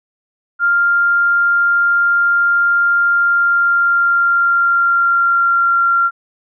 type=tone with pitch glide; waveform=sine; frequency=1396.9 to 1379.3 Hz; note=F6 to F6; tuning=0 to -22 cents; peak=-10 dBFS; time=0.59-6.11 s; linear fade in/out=50 ms; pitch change=-22 cents; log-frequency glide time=3.06-5.78 s; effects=none